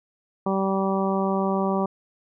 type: harmonic tone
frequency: 193.3 Hz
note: G3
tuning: 24 cents flat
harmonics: 1 / 2 / 3 / 4 / 5 / 6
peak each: -24 / -27 / -29 / -30 / -31 / -32 dBFS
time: 0.46-1.86 s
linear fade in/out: 5 ms
effects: none